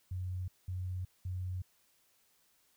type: tone bursts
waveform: sine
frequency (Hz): 91.6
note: F#2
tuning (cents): -17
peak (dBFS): -35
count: 3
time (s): 0.11-1.62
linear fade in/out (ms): 5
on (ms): 370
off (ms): 200
effects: white hiss -71 dBFS RMS until 2.76 s